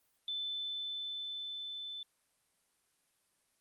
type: tone with level ramp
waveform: sine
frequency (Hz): 3520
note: A7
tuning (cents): 0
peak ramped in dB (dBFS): -35 to -41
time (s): 0.28-2.03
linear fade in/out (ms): 2
effects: white hiss -75 dBFS RMS until 3.6 s + Opus 32 kbps